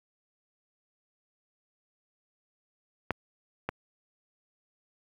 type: clicks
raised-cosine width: 0.5 ms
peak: -12 / -15 dBFS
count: 2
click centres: 3.107 / 3.69 s
effects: high-pass 60 Hz 12 dB/octave + 9-bit